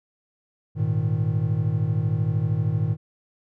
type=chord; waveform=triangle; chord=Ab suspended second; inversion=none; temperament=just; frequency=103.83 / 116.8 / 155.74 Hz; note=Ab2 / Bb2 / Eb3; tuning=0 / +4 / +2 cents; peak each=-23 dBFS; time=0.75-2.97 s; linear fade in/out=50 ms; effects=none